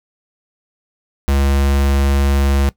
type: tone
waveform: square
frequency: 69.3 Hz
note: C#2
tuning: in tune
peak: -13 dBFS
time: 1.28-2.69 s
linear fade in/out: 0 ms
effects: noise-tail reverb RT60 0.1 s tail -18 dB re dry